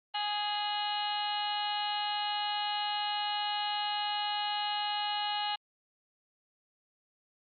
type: harmonic tone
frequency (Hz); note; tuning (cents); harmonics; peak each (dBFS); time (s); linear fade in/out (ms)
415.3; G#4; 0; 2 / 3 / 4 / 5 / 6 / 7 / 8 / 9 / 10; -33 / -44 / -43 / -47 / -47 / -36 / -46 / -44 / -42; 0.14-5.56; 10
effects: Opus 24 kbps